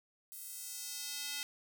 square tone with high-pass filter sweep, 288 Hz, D4, 34 cents flat, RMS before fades -43 dBFS, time 0.32-1.43 s, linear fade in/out 0 ms, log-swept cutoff 12000 to 2900 Hz, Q 1, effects none

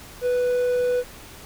triangle tone, 493.9 Hz, B4, in tune, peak -17 dBFS, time 0.21-1.04 s, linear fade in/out 50 ms, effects pink hiss -43 dBFS RMS until 1.45 s

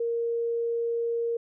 sine tone, 466.2 Hz, A#4, in tune, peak -25 dBFS, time 0-1.37 s, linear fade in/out 5 ms, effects none

